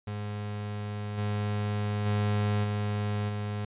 35% pulse tone with level steps, 103.83 Hz, G#2, in tune, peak -31 / -26 / -23 / -26 / -29 dBFS, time 0.07-3.65 s, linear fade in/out 5 ms, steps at 1.17 / 2.05 / 2.63 / 3.28 s, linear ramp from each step 20 ms, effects resampled to 8000 Hz

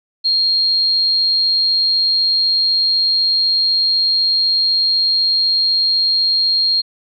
sine tone, 4232 Hz, C8, 19 cents sharp, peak -12 dBFS, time 0.24-6.82 s, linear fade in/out 20 ms, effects none

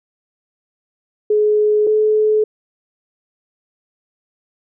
sine tone pair in turn, 422.7 / 429.1 Hz, G#4 / A4, +31 / -43 cents, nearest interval unison, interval 26 cents, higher second, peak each -11 dBFS, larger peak neither, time 1.3-1.87 / 1.87-2.44 s, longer neither, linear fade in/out 5 ms, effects none

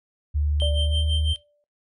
sine tone with pitch glide, 73.9 to 76.42 Hz, D2 to D#2, +11 to -31 cents, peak -20 dBFS, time 0.34-1.34 s, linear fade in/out 20 ms, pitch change +58 cents, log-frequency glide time 0.8-0.99 s
triangle tone with tremolo, 3136 Hz, G7, in tune, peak -23 dBFS, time 0.6-1.36 s, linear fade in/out 0 ms, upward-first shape sine, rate 6 Hz, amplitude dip 85%
sine tone with exponential decay, 587.3 Hz, D5, in tune, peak -26 dBFS, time 0.62-1.64 s, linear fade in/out 0 ms, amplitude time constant 220 ms
effects noise-tail reverb RT60 0.2 s tail -17 dB re dry + resampled to 24000 Hz

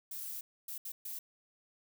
violet noise bursts at uneven times, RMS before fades -42 dBFS, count 4, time 0.11-0.41 / 0.68-0.78 / 0.85-0.92 / 1.05-1.19 s, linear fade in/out 5 ms, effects none

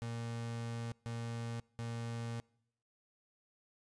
35% pulse tone bursts at uneven times, 116.54 Hz, A#2, in tune, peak -37 dBFS, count 3, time 0.02-0.92 / 1.06-1.6 / 1.79-2.4 s, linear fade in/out 0 ms, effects noise-tail reverb RT60 0.8 s tail -26 dB re dry + resampled to 22050 Hz

